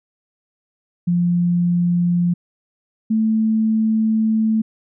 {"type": "tone pair in turn", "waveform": "sine", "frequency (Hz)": [174.61, 220], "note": ["F3", "A3"], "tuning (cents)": [0, 0], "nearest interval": "major third", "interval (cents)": 400, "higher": "second", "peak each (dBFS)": -14, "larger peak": "neither", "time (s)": [[1.07, 2.34], [3.1, 4.62]], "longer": "second", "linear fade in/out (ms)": 10, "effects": []}